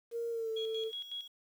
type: tone with pitch glide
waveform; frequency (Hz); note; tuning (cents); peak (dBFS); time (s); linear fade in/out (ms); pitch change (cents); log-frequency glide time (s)
sine; 466.2 to 443.9; A#4 to A4; 0 to +15; -33; 0.11-0.92; 50; -85; 0.3-0.51
type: tone with tremolo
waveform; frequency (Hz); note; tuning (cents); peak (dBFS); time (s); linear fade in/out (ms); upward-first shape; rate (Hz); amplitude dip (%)
sine; 3322; G#7; 0; -37; 0.56-1.28; 10; square; 5.4; 65
effects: tanh soft clip ceiling -27 dBFS + 10-bit